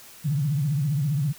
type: tone with vibrato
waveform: sine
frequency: 144.6 Hz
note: D3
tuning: 27 cents flat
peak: -21 dBFS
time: 0.24-1.33 s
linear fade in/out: 20 ms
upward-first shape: triangle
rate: 15 Hz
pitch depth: 210 cents each way
effects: white hiss -47 dBFS RMS until 1.38 s